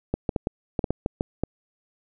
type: clicks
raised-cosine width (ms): 2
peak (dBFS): -10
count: 10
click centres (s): 0.14 / 0.292 / 0.362 / 0.471 / 0.792 / 0.842 / 0.906 / 1.061 / 1.209 / 1.436
effects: none